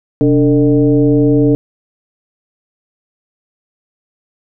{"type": "tone with frequency modulation", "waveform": "sine", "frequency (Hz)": 290, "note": "D4", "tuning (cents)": -22, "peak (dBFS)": -7, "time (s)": [0.21, 1.55], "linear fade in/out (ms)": 0, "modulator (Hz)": 161, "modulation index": 1.1, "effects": []}